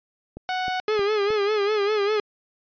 click train, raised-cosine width 2 ms, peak -23 dBFS, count 4, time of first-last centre 0.37-1.305 s, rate 3.21 Hz
sawtooth tone, 740 Hz, F#5, in tune, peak -20 dBFS, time 0.49-0.8 s, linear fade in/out 0 ms
45% pulse tone with vibrato, 415.3 Hz, G#4, in tune, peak -20 dBFS, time 0.88-2.2 s, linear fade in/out 2 ms, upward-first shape sine, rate 5 Hz, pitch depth 78 cents each way
effects resampled to 11025 Hz

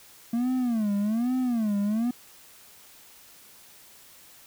triangle tone with vibrato, 227.6 Hz, A#3, 41 cents flat, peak -21 dBFS, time 0.33-2.11 s, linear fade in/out 5 ms, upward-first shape sine, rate 1.2 Hz, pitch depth 210 cents each way, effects white hiss -52 dBFS RMS until 4.46 s

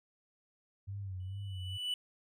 sine tone with vibrato, 96.1 Hz, G2, 34 cents flat, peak -38 dBFS, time 0.87-1.78 s, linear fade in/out 20 ms, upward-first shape sine, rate 2.3 Hz, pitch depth 79 cents each way
triangle tone with exponential growth, 2968 Hz, F#7, 5 cents sharp, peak -29 dBFS, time 1.2-1.94 s, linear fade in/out 2 ms, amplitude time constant 160 ms
effects none

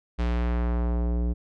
square tone with low-pass filter sweep, 59.4 Hz, A#1, 33 cents sharp, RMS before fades -25 dBFS, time 0.18-1.34 s, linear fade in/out 20 ms, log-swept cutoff 4100 to 370 Hz, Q 0.81, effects none

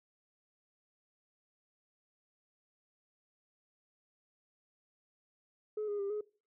sine tone with pitch steps, 425.8 / 411.3 / 398.1 / 420.9 Hz, G#4 / G#4 / G4 / G#4, +43 / -17 / +27 / +23 cents, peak -32 dBFS, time 5.77-6.21 s, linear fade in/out 5 ms, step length 110 ms, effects noise-tail reverb RT60 0.4 s tail -23 dB re dry + tanh soft clip ceiling -31 dBFS

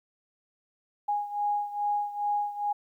sine beating tone pair, 824 / 826.4 Hz, G#5 / G#5, -14 / -9 cents, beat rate 2.4 Hz, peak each -28 / -32 dBFS, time 1.08-2.73 s, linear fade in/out 10 ms, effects 11-bit

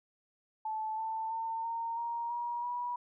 sine tone with pitch steps, 872 / 887.8 / 903.8 / 920.1 / 936.7 / 953.7 / 970.9 Hz, A5 / A5 / A5 / A#5 / A#5 / A#5 / B5, -16 / +15 / +46 / -23 / +8 / +39 / -30 cents, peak -33 dBFS, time 0.65-2.96 s, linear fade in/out 5 ms, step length 330 ms, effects none

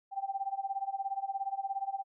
sine tone with tremolo, 784 Hz, G5, in tune, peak -29 dBFS, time 0.11-2.04 s, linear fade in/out 50 ms, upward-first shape sine, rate 17 Hz, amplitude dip 90%, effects none

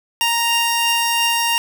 sawtooth tone pair together, 932.3 / 2794 Hz, A#5 / F7, 0 / 0 cents, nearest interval octave + perfect fifth, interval 1900 cents, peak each -15 dBFS, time 0.21-1.58 s, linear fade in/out 0 ms, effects none

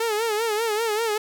sawtooth tone with vibrato, 440 Hz, A4, in tune, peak -18 dBFS, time 0-1.18 s, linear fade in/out 5 ms, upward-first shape sine, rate 5.1 Hz, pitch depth 100 cents each way, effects none

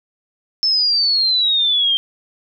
sine exponential sweep, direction down, 5310 to 3155 Hz, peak -13 dBFS, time 0.63-1.97 s, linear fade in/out 0 ms, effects none

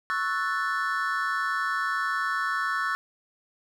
triangle chord, F# minor seventh, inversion second, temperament equal, 1108.7 / 1318.5 / 1480 / 1760 Hz, C#6 / E6 / F#6 / A6, 0 / 0 / 0 / 0 cents, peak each -29 dBFS, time 0.1-2.95 s, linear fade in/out 0 ms, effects none

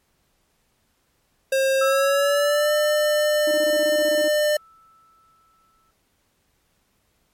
square tone with pitch glide, 535 to 600.5 Hz, C5 to D5, +38 to +38 cents, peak -18 dBFS, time 1.52-4.57 s, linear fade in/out 5 ms, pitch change +200 cents, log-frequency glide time 1.8-2.72 s
sine tone with exponential decay, 1318 Hz, E6, 1 cent flat, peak -22 dBFS, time 1.81-5.91 s, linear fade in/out 5 ms, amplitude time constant 890 ms
triangle tone bursts, 311.1 Hz, D#4, in tune, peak -25 dBFS, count 13, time 3.47-4.282 s, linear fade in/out 5 ms, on 44 ms, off 20 ms
effects pink hiss -67 dBFS RMS until 7.33 s + MP3 64 kbps

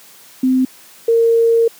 sine tone pair in turn, 258.3 / 460.2 Hz, C4 / A#4, -22 / -22 cents, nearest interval minor seventh, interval 1000 cents, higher second, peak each -10 / -9 dBFS, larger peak second, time 0.43-0.65 / 1.08-1.68 s, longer second, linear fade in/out 5 ms, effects white hiss -43 dBFS RMS until 1.79 s + high-pass 150 Hz 12 dB/octave

